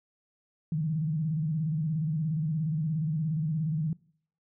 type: tone with vibrato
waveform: sine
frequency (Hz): 156.4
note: D#3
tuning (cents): +9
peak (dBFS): -26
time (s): 0.72-3.93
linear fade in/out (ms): 2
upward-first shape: square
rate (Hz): 17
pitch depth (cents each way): 89
effects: noise-tail reverb RT60 0.6 s tail -24 dB re dry